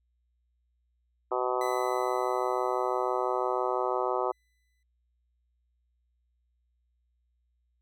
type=harmonic tone; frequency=126 Hz; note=B2; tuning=35 cents sharp; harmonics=3 / 4 / 5 / 6 / 7 / 8 / 9 / 10; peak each=-32 / -33 / -34 / -35 / -35 / -36 / -37 / -37 dBFS; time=1.31-4.32 s; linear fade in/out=10 ms
type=tone with exponential decay; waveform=sawtooth; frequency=2000 Hz; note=B6; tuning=21 cents sharp; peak=-35 dBFS; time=1.61-4.83 s; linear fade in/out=2 ms; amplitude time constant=700 ms
effects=added 60 Hz sine -70 dBFS peak until 7.81 s